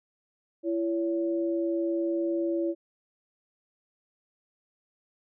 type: tone pair together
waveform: sine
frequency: 336 / 565 Hz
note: E4 / C#5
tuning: +33 / +33 cents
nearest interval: major sixth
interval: 900 cents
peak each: -26 / -32 dBFS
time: 0.63-2.75 s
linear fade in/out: 50 ms
effects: none